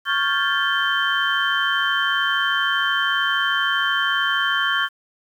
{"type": "tone cluster", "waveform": "sine", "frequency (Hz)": [1107, 1398, 1589, 1742, 3105], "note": ["C#6", "F6", "G6", "A6", "G7"], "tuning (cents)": [-3, 1, 23, -18, -17], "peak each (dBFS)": -24, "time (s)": [0.05, 4.89], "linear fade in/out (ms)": 50, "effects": ["tanh soft clip ceiling -7 dBFS", "8-bit"]}